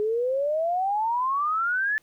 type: exponential sweep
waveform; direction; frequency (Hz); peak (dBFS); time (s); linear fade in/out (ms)
sine; up; 415.3 to 1760; -22; 0-1.98; 0
effects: pink hiss -64 dBFS RMS until 2.02 s